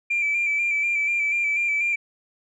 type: tone with vibrato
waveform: sine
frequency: 2349 Hz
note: D7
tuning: in tune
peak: -19 dBFS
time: 0.1-1.96 s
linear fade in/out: 10 ms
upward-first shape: square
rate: 4.1 Hz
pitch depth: 29 cents each way
effects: tanh soft clip ceiling -16 dBFS